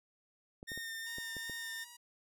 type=clicks; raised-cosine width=2 ms; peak=-34 dBFS; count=6; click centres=0.629 / 0.718 / 0.776 / 1.184 / 1.367 / 1.497 s
type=tone with vibrato; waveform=sawtooth; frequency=1823 Hz; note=A#6; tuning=39 cents flat; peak=-37 dBFS; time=0.67-1.85 s; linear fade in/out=20 ms; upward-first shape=sine; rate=2.6 Hz; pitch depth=16 cents each way
type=tone with pitch glide; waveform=5% pulse; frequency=949 to 958.9 Hz; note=A#5 to A#5; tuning=+31 to +49 cents; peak=-40 dBFS; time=1.06-1.97 s; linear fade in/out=10 ms; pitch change=+18 cents; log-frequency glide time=1.51-1.71 s
effects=none